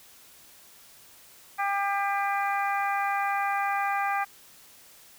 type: harmonic tone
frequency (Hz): 399.2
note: G4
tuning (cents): +32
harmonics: 2 / 3 / 4 / 5 / 6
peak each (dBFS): -27 / -31 / -33 / -35 / -37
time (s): 1.58-4.25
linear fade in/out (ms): 20
effects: white hiss -53 dBFS RMS until 5.18 s